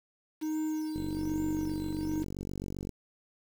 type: tone with tremolo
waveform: triangle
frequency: 311.1 Hz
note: D#4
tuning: in tune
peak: -27 dBFS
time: 0.41-2.24 s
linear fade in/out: 20 ms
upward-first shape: sine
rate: 1.2 Hz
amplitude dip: 45%
type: click train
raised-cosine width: 3 ms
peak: -25 dBFS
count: 93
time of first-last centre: 0.96-2.893 s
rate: 47.6 Hz
effects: 8-bit